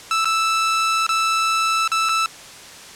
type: tone with dropouts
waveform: sawtooth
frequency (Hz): 1318.5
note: E6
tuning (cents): 0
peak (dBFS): -13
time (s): 0.11-2.26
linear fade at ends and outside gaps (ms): 1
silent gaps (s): 0.246-0.255 / 1.066-1.091 / 1.877-1.917 / 2.088-2.092
effects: white hiss -39 dBFS RMS until 2.95 s + low-pass 8000 Hz 12 dB/octave